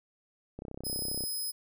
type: click train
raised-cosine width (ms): 2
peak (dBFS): -27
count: 22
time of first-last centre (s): 0.59-1.238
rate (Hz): 32.4
type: tone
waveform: 5% pulse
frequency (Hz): 5080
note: D#8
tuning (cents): +35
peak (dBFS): -27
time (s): 0.84-1.52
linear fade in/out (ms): 20
effects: none